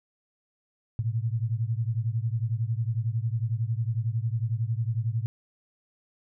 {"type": "beating tone pair", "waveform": "sine", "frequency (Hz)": [110, 121], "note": ["A2", "B2"], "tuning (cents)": [0, -35], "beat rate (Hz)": 11, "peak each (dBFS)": [-27, -29], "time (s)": [0.99, 5.26], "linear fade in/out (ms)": 0, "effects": []}